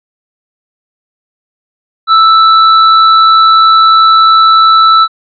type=tone; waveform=square; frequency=1318.5 Hz; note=E6; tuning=in tune; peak=-3 dBFS; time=2.07-5.08 s; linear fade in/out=50 ms; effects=resampled to 11025 Hz